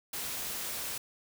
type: noise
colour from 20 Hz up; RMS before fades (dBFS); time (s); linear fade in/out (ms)
white; -37; 0.13-0.98; 5
effects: none